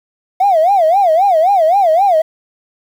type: tone with vibrato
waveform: triangle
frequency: 713 Hz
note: F5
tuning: 36 cents sharp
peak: -4 dBFS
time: 0.4-2.22 s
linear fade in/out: 10 ms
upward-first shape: sine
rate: 3.8 Hz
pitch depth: 230 cents each way
effects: tanh soft clip ceiling -5 dBFS + 7-bit